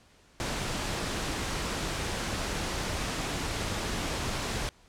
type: noise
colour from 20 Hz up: pink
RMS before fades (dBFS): -32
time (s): 0.4-4.69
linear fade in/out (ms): 0
effects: pink hiss -60 dBFS RMS until 4.88 s + low-pass 8000 Hz 12 dB/octave